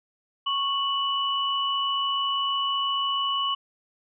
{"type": "tone pair together", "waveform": "sine", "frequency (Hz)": [1104, 2959], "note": ["C#6", "F#7"], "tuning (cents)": [-7, -1], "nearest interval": "octave + perfect fourth", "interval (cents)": 1706, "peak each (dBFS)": -26, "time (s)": [0.46, 3.55], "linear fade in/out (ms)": 10, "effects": []}